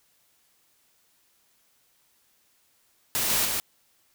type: noise with echo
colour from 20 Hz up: white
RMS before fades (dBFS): -26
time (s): 3.15-3.45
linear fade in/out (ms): 0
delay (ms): 150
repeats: 1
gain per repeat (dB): -2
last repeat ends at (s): 3.6
effects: white hiss -66 dBFS RMS until 4.14 s